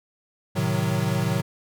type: chord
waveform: square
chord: A diminished seventh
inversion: none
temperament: equal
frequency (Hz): 110 / 130.81 / 155.56 / 185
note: A2 / C3 / Eb3 / Gb3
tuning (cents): 0 / 0 / 0 / 0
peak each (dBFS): -28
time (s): 0.55-1.42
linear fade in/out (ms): 20
effects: none